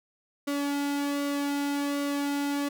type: tone with flanger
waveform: sawtooth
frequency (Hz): 284.8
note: C#4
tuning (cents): +47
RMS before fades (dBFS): -29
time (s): 0.47-2.69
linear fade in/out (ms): 10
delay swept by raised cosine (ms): 1.2 to 1.84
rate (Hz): 1.3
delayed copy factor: -0.55
effects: none